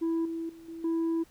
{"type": "tone with level steps", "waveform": "sine", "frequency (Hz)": 329.6, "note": "E4", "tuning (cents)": 0, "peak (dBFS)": [-23, -31, -46, -38, -23], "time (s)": [0.01, 1.24], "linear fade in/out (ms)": 20, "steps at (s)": [0.25, 0.49, 0.68, 0.84], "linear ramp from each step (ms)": 5, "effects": ["tanh soft clip ceiling -25 dBFS", "pink hiss -61 dBFS RMS until 1.3 s"]}